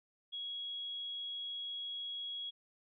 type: tone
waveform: sine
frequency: 3322 Hz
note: G#7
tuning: in tune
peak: -39 dBFS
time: 0.32-2.51 s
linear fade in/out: 20 ms
effects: none